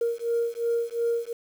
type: beating tone pair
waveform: sine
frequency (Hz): 466.2 / 469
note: A#4 / A#4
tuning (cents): 0 / +11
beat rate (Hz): 2.8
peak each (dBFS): -26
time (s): 0.01-1.33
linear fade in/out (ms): 5
effects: tanh soft clip ceiling -18 dBFS + 8-bit